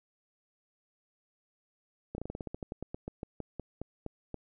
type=slowing click train; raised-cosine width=2 ms; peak=-24 dBFS; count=20; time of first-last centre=2.15-4.343 s; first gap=31 ms; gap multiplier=1.13; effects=none